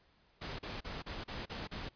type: noise bursts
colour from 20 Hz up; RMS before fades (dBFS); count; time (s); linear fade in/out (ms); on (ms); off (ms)
pink; -42; 7; 0.41-1.892; 10; 180; 37
effects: pink hiss -69 dBFS RMS until 1.95 s + resampled to 11025 Hz